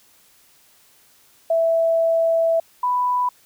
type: tone pair in turn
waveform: sine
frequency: 659.3 / 991 Hz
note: E5 / B5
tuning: 0 / +6 cents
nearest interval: perfect fifth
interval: 706 cents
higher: second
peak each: -15 / -17 dBFS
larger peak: first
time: 1.5-2.6 / 2.83-3.29 s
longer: first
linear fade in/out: 5 ms
effects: white hiss -55 dBFS RMS until 3.45 s